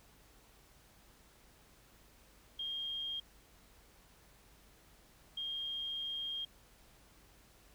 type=tone bursts at uneven times; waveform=sine; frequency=3223 Hz; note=G7; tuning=47 cents sharp; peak=-37 dBFS; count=2; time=2.59-3.2 / 5.37-6.45 s; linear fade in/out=5 ms; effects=added 50 Hz sine -67 dBFS peak until 7.74 s + pink hiss -64 dBFS RMS until 7.74 s